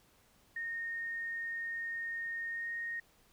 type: tone with pitch glide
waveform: sine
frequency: 1845 to 1858.9 Hz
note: A#6 to A#6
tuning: -18 to -5 cents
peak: -36 dBFS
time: 0.56-3 s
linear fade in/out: 5 ms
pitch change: +13 cents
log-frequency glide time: 2.5-2.7 s
effects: pink hiss -67 dBFS RMS until 3.32 s